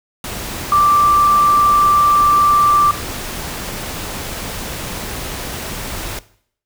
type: tone in noise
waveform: sine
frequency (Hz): 1174.7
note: D6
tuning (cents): 0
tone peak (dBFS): -9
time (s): 0.72-2.91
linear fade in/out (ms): 2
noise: pink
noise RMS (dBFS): -26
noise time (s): 0.24-6.19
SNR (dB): +14
effects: noise-tail reverb RT60 0.6 s tail -18 dB re dry